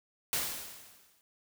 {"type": "noise with exponential decay", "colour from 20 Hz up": "white", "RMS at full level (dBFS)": -30, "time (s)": [0.33, 1.21], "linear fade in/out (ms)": 0, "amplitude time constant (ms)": 190, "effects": []}